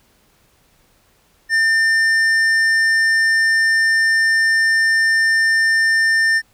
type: tone with hard clipping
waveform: sine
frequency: 1800 Hz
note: A6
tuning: 39 cents sharp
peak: -14 dBFS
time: 1.49-6.42 s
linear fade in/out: 50 ms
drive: 8 dB
effects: pink hiss -57 dBFS RMS until 6.53 s